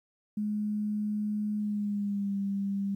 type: tone with pitch glide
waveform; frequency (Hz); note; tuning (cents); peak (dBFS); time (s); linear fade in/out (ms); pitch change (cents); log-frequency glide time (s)
sine; 210 to 198.21; G#3 to G3; +19 to +19; -28; 0.37-2.95; 5; -100; 1.59-2.36
effects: 11-bit